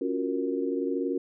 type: chord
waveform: sine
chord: Gb major seventh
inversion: second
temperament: equal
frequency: 277.2 / 349.2 / 370 / 466.2 Hz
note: Db4 / F4 / Gb4 / Bb4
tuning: 0 / 0 / 0 / 0 cents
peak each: -30 / -33 / -32 / -32 dBFS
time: 0.01-1.18 s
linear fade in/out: 5 ms
effects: none